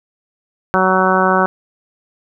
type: harmonic tone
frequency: 187.3 Hz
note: F#3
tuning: 21 cents sharp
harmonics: 1 / 2 / 3 / 4 / 5 / 6 / 7 / 8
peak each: -19 / -19 / -19 / -19 / -19 / -19 / -19 / -19 dBFS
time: 0.74-1.46 s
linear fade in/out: 0 ms
effects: none